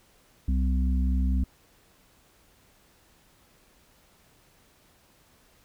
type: harmonic tone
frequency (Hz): 64.2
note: C2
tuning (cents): -32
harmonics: 1 / 3 / 4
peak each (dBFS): -22 / -32 / -34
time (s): 0.48-1.44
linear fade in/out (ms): 5
effects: pink hiss -61 dBFS RMS until 5.64 s